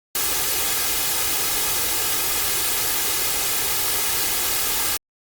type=noise with comb filter; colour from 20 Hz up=white; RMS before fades=-22 dBFS; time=0.15-4.97 s; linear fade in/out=2 ms; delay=2.4 ms; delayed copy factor=+0.55; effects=Opus 48 kbps